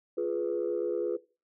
sine chord, F diminished, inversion none, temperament equal with one note detuned, 349.2 / 418.4 / 493.9 Hz, F4 / Ab4 / Cb5, 0 / +13 / 0 cents, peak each -31 dBFS, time 0.17-1.17 s, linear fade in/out 10 ms, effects noise-tail reverb RT60 0.3 s tail -18 dB re dry + tanh soft clip ceiling -21 dBFS

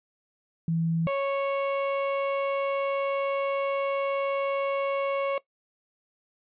sine / 35% pulse tone pair in turn, 164.81 / 552.6 Hz, E3 / C#5, 0 / -6 cents, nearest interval octave + major sixth, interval 2094 cents, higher second, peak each -23 dBFS, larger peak neither, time 0.68-1.07 / 1.07-5.38 s, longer second, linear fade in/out 2 ms, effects noise-tail reverb RT60 0.1 s tail -19 dB re dry + resampled to 8000 Hz

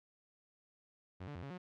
sawtooth tone with pitch steps, 92.4 / 145.7 / 87.3 / 138.6 / 180.9 Hz, F#2 / D3 / F2 / C#3 / F#3, -2 / -13 / 0 / 0 / -39 cents, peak -40 dBFS, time 1.2-1.58 s, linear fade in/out 10 ms, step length 76 ms, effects low-pass 3000 Hz 12 dB/octave

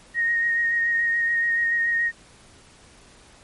sine tone with vibrato, 1864.7 Hz, A#6, in tune, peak -19 dBFS, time 0.14-2.12 s, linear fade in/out 50 ms, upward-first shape sine, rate 7 Hz, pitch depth 18 cents each way, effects pink hiss -51 dBFS RMS until 3.43 s + MP3 48 kbps

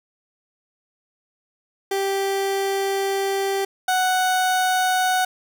30% pulse tone pair in turn, 391.6 / 741.4 Hz, G4 / F#5, -2 / +3 cents, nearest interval major seventh, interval 1105 cents, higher second, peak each -18 / -15 dBFS, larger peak second, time 1.91-3.65 / 3.88-5.25 s, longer first, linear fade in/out 5 ms, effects none

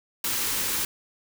white band-stop noise, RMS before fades -27 dBFS, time 0.24-0.85 s, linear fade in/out 2 ms, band 570 to 800 Hz, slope 96 dB/octave, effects none

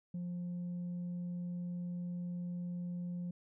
sine tone, 176.2 Hz, F3, 16 cents sharp, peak -35 dBFS, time 0.14-3.31 s, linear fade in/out 5 ms, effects tanh soft clip ceiling -36 dBFS

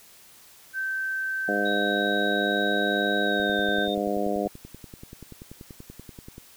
sine tone, 1551 Hz, G6, 19 cents flat, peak -26 dBFS, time 0.73-3.88 s, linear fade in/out 50 ms
harmonic tone, 102 Hz, G#2, 31 cents flat, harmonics 2 / 3 / 4 / 5 / 6 / 7, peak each -31 / -31 / -31 / -31 / -31 / -31 dBFS, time 1.48-4.48 s, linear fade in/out 5 ms
sine tone with pitch glide, 3813 to 3651 Hz, A#7 to A#7, +38 to -37 cents, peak -32 dBFS, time 1.65-3.95 s, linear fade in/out 10 ms, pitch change -75 cents, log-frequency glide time 3.23-3.58 s
click train, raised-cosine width 3 ms, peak -28 dBFS, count 32, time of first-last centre 3.4-6.381 s, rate 10.4 Hz
effects white hiss -52 dBFS RMS until 6.56 s

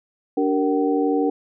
sine tone cluster, 290.6 / 382.5 / 464 / 762 Hz, D4 / G4 / A#4 / G5, -18 / -42 / -8 / -49 cents, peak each -20 / -26 / -22 / -27 dBFS, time 0.37-1.3 s, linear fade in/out 5 ms, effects none

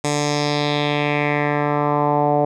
10% pulse tone with low-pass filter sweep, 146.83 Hz, D3, in tune, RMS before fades -19 dBFS, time 0.04-2.45 s, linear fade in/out 5 ms, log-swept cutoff 7800 to 670 Hz, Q 2.8, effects none

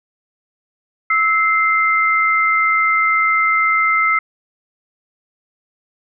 sine tone pair together, 1306 / 2084 Hz, E6 / C7, -17 / -7 cents, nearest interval minor sixth, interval 810 cents, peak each -15 dBFS, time 1.1-4.19 s, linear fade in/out 5 ms, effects none

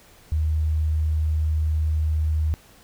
sine tone, 77.78 Hz, D#2, in tune, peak -19 dBFS, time 0.32-2.54 s, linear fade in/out 0 ms, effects pink hiss -52 dBFS RMS until 2.83 s

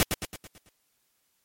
pink noise with echo, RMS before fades -21 dBFS, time 0-0.03 s, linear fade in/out 0 ms, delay 110 ms, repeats 6, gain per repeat -6 dB, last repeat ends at 0.69 s, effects white hiss -72 dBFS RMS until 1.44 s + MP3 64 kbps

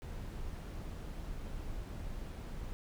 brown noise, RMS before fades -42 dBFS, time 0.02-2.73 s, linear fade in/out 0 ms, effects none

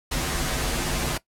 pink noise with comb filter, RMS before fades -26 dBFS, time 0.11-1.18 s, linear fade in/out 10 ms, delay 10 ms, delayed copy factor -0.9, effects noise-tail reverb RT60 0.1 s tail -18 dB re dry + low-pass 12000 Hz 12 dB/octave

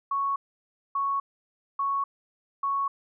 sine tone bursts, 1108.7 Hz, C#6, in tune, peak -24 dBFS, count 4, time 0.11-2.88 s, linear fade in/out 5 ms, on 250 ms, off 590 ms, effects none

